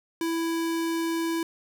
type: tone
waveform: square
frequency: 330.8 Hz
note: E4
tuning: 6 cents sharp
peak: -26 dBFS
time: 0.21-1.43 s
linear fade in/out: 2 ms
effects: none